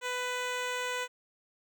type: tone with notch filter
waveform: 10% pulse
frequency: 497.5 Hz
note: B4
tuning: 13 cents sharp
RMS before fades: -34 dBFS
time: 0.01-1.08 s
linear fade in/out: 50 ms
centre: 12000 Hz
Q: 1.1
effects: none